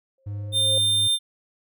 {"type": "tone with exponential growth", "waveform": "sine", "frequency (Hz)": 533, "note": "C5", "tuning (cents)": 32, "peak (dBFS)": -25, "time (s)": [0.18, 0.78], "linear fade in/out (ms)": 2, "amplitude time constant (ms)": 130}
{"type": "tone with tremolo", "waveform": "triangle", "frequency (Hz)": 101.9, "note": "G#2", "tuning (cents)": -32, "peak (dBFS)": -26, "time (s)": [0.26, 1.08], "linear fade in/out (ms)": 10, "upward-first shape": "sine", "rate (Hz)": 2.6, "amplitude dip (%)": 25}
{"type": "tone", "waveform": "square", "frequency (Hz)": 3600, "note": "A7", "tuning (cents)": 39, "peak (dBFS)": -19, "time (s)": [0.52, 1.19], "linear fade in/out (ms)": 50}
{"effects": []}